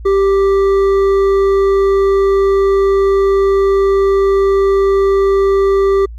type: tone with hard clipping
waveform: sine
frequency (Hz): 392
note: G4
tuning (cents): 0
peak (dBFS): -10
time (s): 0.05-6.06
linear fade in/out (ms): 10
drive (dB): 7
effects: added 57 Hz sine -26 dBFS peak until 6.18 s + MP3 64 kbps